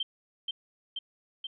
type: tone with echo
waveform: sine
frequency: 3136 Hz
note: G7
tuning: in tune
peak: -28 dBFS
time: 0-0.03 s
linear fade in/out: 5 ms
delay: 480 ms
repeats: 3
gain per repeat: -2 dB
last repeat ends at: 1.47 s
effects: none